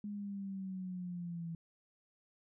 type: linear sweep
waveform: sine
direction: down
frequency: 207.7 to 164.81 Hz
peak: -39 dBFS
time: 0.04-1.55 s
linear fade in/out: 2 ms
effects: none